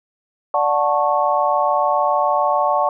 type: chord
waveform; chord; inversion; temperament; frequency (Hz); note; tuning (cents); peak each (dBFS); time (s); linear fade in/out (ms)
sine; D major seventh; none; just; 587.3 / 734.2 / 881 / 1101.2; D5 / F#5 / A5 / C#6; 0 / -14 / +2 / -12; -20; 0.54-2.89; 2
effects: none